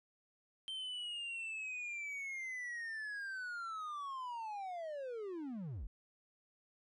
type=linear sweep; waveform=triangle; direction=down; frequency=3132 to 36.4 Hz; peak=-39 dBFS; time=0.68-5.87 s; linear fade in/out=0 ms; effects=resampled to 24000 Hz